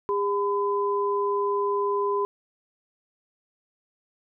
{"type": "tone pair together", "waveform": "sine", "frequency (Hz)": [404.5, 1009.3], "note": ["G#4", "B5"], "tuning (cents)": [-46, 37], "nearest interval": "octave + major third", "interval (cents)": 1583, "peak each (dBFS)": [-24, -26], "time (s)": [0.09, 2.25], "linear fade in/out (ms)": 0, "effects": []}